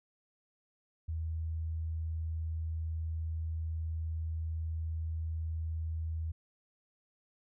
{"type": "tone", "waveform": "sine", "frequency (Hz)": 80.6, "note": "E2", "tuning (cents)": -38, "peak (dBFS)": -33, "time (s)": [1.08, 6.32], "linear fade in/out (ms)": 10, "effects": []}